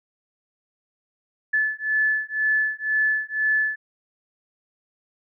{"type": "beating tone pair", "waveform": "sine", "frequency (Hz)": [1732, 1734], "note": ["A6", "A6"], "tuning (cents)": [-28, -26], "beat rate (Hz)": 2, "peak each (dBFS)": -23, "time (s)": [1.53, 3.76], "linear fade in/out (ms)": 10, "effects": []}